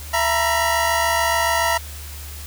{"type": "tone cluster", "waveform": "25% pulse", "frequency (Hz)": [669, 923, 970], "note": ["E5", "A#5", "B5"], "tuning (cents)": [25, -17, -31], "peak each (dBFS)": -18, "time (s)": [0.13, 1.78], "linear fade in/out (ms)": 10, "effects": ["added 74 Hz sine -33 dBFS peak until 2.46 s", "white hiss -38 dBFS RMS until 2.46 s"]}